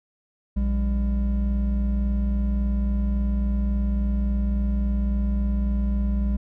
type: tone pair together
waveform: triangle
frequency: 59.14 / 201 Hz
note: A#1 / G3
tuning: +26 / +44 cents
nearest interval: octave + major sixth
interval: 2118 cents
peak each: -19 / -25 dBFS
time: 0.56-6.37 s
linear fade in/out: 10 ms
effects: none